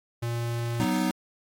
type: tone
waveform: square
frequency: 117.8 Hz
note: A#2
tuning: 19 cents sharp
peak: -28 dBFS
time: 0.22-0.85 s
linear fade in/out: 10 ms
type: chord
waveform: square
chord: B major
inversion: second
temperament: equal with one note detuned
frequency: 186.82 / 246.9 / 311.1 Hz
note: F#3 / B3 / D#4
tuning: +17 / 0 / 0 cents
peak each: -29 dBFS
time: 0.8-1.11 s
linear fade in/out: 0 ms
effects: AAC 64 kbps